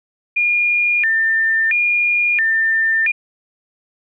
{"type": "tone with vibrato", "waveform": "sine", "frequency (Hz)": 2086, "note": "C7", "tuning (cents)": -6, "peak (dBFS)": -13, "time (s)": [0.36, 3.12], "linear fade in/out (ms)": 10, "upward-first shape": "square", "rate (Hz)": 0.74, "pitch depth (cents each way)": 260, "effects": []}